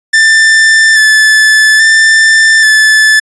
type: tone with vibrato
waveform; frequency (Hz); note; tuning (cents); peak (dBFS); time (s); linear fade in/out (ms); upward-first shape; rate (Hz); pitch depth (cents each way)
45% pulse; 1760; A6; 0; -3; 0.13-3.2; 10; square; 0.6; 19
effects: resampled to 22050 Hz

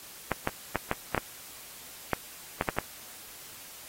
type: clicks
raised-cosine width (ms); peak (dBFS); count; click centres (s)
0.5; -11; 10; 0.317 / 0.474 / 0.757 / 0.914 / 1.147 / 1.178 / 2.133 / 2.611 / 2.688 / 2.786
effects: white hiss -47 dBFS RMS until 3.88 s + AAC 48 kbps

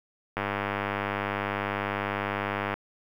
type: click train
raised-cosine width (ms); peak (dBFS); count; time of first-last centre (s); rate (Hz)
0.5; -13; 238; 0.37-2.74; 100
effects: 8-bit

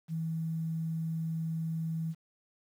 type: tone with quantisation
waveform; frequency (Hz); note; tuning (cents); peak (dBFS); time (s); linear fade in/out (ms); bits
sine; 162.2; E3; -28; -31; 0.08-2.15; 50; 10
effects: none

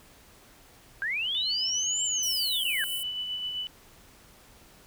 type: linear two-way sweep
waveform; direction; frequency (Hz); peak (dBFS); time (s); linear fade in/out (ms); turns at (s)
sine; up then down; 1545 to 7459 to 1545; -27; 1.02-2.84; 0; 2.03
type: tone with tremolo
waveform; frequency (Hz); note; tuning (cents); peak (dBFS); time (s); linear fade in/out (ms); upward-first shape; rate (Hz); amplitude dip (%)
sine; 2983; F#7; +13; -29; 1.35-3.67; 0; sine; 7.7; 35
type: high-pass noise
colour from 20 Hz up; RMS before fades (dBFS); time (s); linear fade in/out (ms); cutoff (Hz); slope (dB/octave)
pink; -37; 2.23-3.03; 0; 8200; 96
effects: pink hiss -55 dBFS RMS until 4.86 s

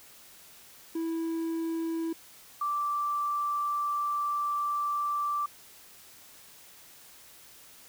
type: tone pair in turn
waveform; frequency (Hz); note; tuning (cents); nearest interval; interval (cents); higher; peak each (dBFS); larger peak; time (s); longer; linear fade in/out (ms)
triangle / sine; 328.4 / 1170.3; E4 / D6; -6 / -6; octave + minor seventh; 2200; second; -27; neither; 0.95-2.13 / 2.61-5.46; second; 5
effects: white hiss -53 dBFS RMS until 7.88 s

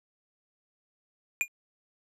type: tone with exponential decay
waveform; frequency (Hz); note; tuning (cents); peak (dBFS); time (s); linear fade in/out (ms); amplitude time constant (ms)
square; 2423; D#7; -47; -20; 1.41-1.48; 0; 15
effects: low-pass 12000 Hz 12 dB/octave

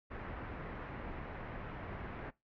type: low-pass noise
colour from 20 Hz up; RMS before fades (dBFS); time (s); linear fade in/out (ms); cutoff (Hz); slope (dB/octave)
pink; -44; 0.1-2.31; 20; 2100; 24
effects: noise-tail reverb RT60 0.2 s tail -21 dB re dry + MP3 48 kbps

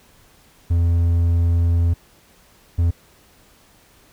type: tone bursts at uneven times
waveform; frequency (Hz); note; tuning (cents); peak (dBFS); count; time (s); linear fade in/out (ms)
triangle; 85; F2; -46; -12; 2; 0.7-1.94 / 2.78-2.91; 10
effects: pink hiss -53 dBFS RMS until 4.12 s

